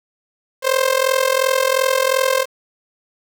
sawtooth tone with amplitude modulation, 526 Hz, C5, 9 cents sharp, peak -7 dBFS, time 0.62-2.46 s, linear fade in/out 50 ms, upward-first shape sine, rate 42.8 Hz, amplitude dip 85%, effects 7-bit

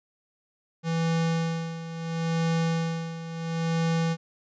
square tone with tremolo, 164.81 Hz, E3, in tune, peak -23 dBFS, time 0.83-4.17 s, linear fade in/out 50 ms, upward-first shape sine, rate 0.73 Hz, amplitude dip 75%, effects resampled to 16000 Hz

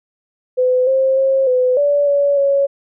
sine tone with pitch steps, 506 / 530 / 536 / 505 / 576 / 568 / 557 Hz, B4 / C5 / C5 / B4 / D5 / C#5 / C#5, +42 / +22 / +42 / +39 / -34 / +42 / +8 cents, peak -11 dBFS, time 0.57-2.67 s, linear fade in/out 20 ms, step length 300 ms, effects none

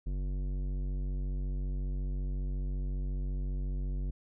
triangle tone with tanh clipping, 47.29 Hz, F#1, 39 cents sharp, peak -33 dBFS, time 0.06-4.11 s, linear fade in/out 10 ms, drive 18 dB, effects none

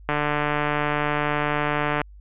click train, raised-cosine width 0.5 ms, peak -8 dBFS, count 286, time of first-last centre 0.09-2.016 s, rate 148 Hz, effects added 50 Hz sine -42 dBFS peak until 2.2 s + resampled to 8000 Hz

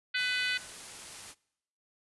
harmonic tone, 500 Hz, B4, 21 cents sharp, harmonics 3 / 4 / 5 / 6 / 7 / 8 / 9, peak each -32 / -34 / -36 / -38 / -39 / -40 / -41 dBFS, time 0.14-0.58 s, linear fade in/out 10 ms
white noise, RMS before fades -45 dBFS, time 0.15-1.35 s, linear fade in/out 50 ms
effects noise-tail reverb RT60 0.8 s tail -24 dB re dry + resampled to 24000 Hz

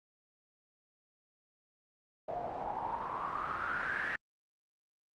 white noise with low-pass filter sweep, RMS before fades -37 dBFS, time 2.28-4.16 s, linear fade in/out 5 ms, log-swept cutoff 660 to 1800 Hz, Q 7.9, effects Opus 48 kbps

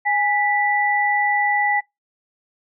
sine tone pair together, 825.2 / 1970 Hz, G#5 / B6, -11 / -5 cents, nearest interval octave + minor third, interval 1506 cents, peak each -19 dBFS, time 0.05-1.81 s, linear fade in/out 20 ms, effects noise-tail reverb RT60 0.2 s tail -26 dB re dry

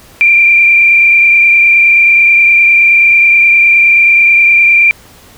sine tone with frequency modulation, 2376 Hz, D7, 20 cents sharp, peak -3 dBFS, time 0.21-4.91 s, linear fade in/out 0 ms, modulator 29.5 Hz, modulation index 1.4, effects pink hiss -39 dBFS RMS until 5.37 s

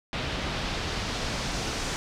pink noise with low-pass filter sweep, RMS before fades -31 dBFS, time 0.13-1.96 s, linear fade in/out 0 ms, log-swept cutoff 3600 to 6500 Hz, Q 1.3, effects none

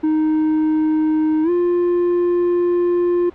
triangle tone with pitch glide, 311.1 to 351.2 Hz, D#4 to F4, 0 to +10 cents, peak -12 dBFS, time 0.03-3.3 s, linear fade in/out 10 ms, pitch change +210 cents, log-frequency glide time 1.43-1.5 s, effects pink hiss -45 dBFS RMS until 3.34 s + low-pass 2000 Hz 12 dB/octave

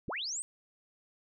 sine linear sweep, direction up, 51.91 to 8600 Hz, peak -34 dBFS, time 0.08-0.42 s, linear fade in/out 0 ms, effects none

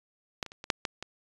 clicks, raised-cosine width 0.2 ms, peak -14 / -24 / -29 / -24 / -6 / -13 / -20 dBFS, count 7, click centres 0.428 / 0.463 / 0.519 / 0.641 / 0.702 / 0.852 / 1.026 s, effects resampled to 24000 Hz

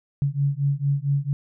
sine beating tone pair, 138.8 / 143.2 Hz, C#3 / D3, +3 / -43 cents, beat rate 4.4 Hz, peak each -23 / -23 dBFS, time 0.22-1.33 s, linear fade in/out 0 ms, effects none

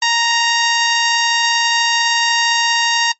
10% pulse tone, 932.3 Hz, A#5, in tune, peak -4 dBFS, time 0.02-3.12 s, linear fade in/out 5 ms, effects noise-tail reverb RT60 0.1 s tail -20 dB re dry + MP3 32 kbps

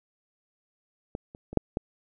clicks, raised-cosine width 2 ms, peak -19 / -30 / -25 / -6 / -14 dBFS, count 5, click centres 1.151 / 1.349 / 1.53 / 1.573 / 1.771 s, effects none

